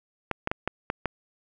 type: clicks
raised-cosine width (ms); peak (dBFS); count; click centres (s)
0.5; -11; 6; 0.313 / 0.474 / 0.515 / 0.676 / 0.901 / 1.057
effects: none